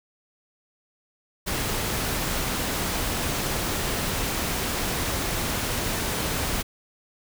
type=noise; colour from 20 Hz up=pink; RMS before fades=-27 dBFS; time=1.46-6.63 s; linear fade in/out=20 ms; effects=none